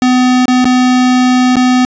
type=tone with dropouts; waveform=square; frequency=252 Hz; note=B3; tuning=35 cents sharp; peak=-7 dBFS; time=0.02-1.85 s; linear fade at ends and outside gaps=1 ms; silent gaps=0.456-0.481 / 0.645-0.654 / 1.557-1.567 s; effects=resampled to 16000 Hz + 8-bit